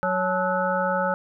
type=harmonic tone with a mistuned harmonic; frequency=185 Hz; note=F#3; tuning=in tune; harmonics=1 / 3 / 5 / 7 / 8; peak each=-30 / -25 / -27 / -28 / -29 dBFS; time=0.03-1.14 s; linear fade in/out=0 ms; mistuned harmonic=5; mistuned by=-110 cents; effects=none

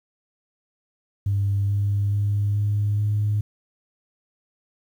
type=tone with pitch steps; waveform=sine; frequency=99.9 / 101.06 / 102.24 / 103.42 / 104.62 Hz; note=G2 / G#2 / G#2 / G#2 / G#2; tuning=+33 / -47 / -27 / -7 / +13 cents; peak=-18 dBFS; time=1.26-3.41 s; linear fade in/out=5 ms; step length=430 ms; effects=tanh soft clip ceiling -15 dBFS + 9-bit

